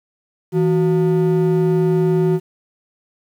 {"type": "ring-modulated tone", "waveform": "triangle", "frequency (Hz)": 266.8, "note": "C4", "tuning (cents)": 34, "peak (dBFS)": -8, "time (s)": [0.52, 2.4], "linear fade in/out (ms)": 50, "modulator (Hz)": 104, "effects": ["8-bit"]}